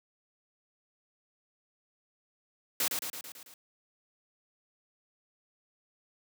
white noise with echo, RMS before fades -29 dBFS, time 2.8-2.88 s, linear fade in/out 2 ms, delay 110 ms, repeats 6, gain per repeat -4 dB, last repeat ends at 3.54 s, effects high-pass 200 Hz 12 dB/octave

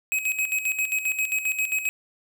square tone with tremolo, 2541 Hz, D#7, 36 cents sharp, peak -22 dBFS, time 0.12-1.89 s, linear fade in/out 0 ms, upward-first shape square, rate 7.5 Hz, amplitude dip 65%, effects none

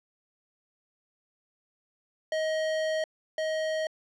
square tone pair in turn, 630 / 630 Hz, D#5 / D#5, +21 / +21 cents, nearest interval unison, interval 0 cents, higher neither, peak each -27 / -28 dBFS, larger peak first, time 2.32-3.04 / 3.38-3.87 s, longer first, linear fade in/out 2 ms, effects low-pass 5000 Hz 12 dB/octave

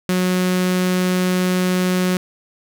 sawtooth tone with notch filter, 182.7 Hz, F#3, 22 cents flat, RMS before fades -18 dBFS, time 0.09-2.17 s, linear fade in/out 0 ms, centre 810 Hz, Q 1.9, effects none

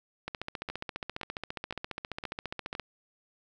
two click trains, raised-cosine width 0.3 ms, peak -19 / -21 dBFS, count 38 / 5, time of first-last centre 0.28-2.797 / 0.7-2.751 s, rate 14.7 / 1.95 Hz, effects none

